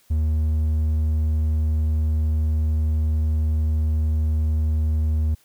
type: tone with hard clipping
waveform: sine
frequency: 77.78 Hz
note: D#2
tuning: in tune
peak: -19 dBFS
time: 0.1-5.35 s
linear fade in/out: 10 ms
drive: 3 dB
effects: white hiss -59 dBFS RMS until 5.44 s